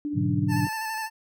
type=tone with tremolo; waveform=sine; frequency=293.7 Hz; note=D4; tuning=in tune; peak=-25 dBFS; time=0.05-0.67 s; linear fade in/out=0 ms; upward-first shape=triangle; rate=16 Hz; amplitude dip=50%
type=chord; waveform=sine; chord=G# half-diminished seventh; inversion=none; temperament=equal; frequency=103.83 / 123.47 / 146.83 / 185 Hz; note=G#2 / B2 / D3 / F#3; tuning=0 / 0 / 0 / 0 cents; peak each=-28 dBFS; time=0.13-0.69 s; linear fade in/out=50 ms
type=tone with vibrato; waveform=25% pulse; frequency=880 Hz; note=A5; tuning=in tune; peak=-25 dBFS; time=0.48-1.1 s; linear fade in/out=50 ms; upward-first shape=square; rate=12 Hz; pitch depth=22 cents each way
effects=none